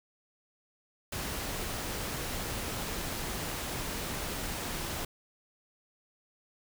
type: noise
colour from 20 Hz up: pink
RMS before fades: -36 dBFS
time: 1.12-5.05 s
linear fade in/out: 5 ms
effects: none